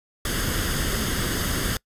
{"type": "noise with comb filter", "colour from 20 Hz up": "pink", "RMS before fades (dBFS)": -25, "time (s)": [0.25, 1.77], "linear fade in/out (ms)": 2, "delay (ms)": 0.61, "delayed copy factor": 0.6, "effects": ["noise-tail reverb RT60 0.1 s tail -25 dB re dry", "resampled to 32000 Hz"]}